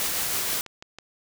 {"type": "noise with tremolo", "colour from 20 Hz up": "white", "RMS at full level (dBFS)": -26, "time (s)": [0, 0.61], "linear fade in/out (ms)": 0, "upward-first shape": "triangle", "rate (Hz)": 6.2, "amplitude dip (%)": 25}
{"type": "click train", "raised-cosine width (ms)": 0.2, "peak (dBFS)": -23, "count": 5, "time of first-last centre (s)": [0.34, 0.986], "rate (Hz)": 6.19}
{"effects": []}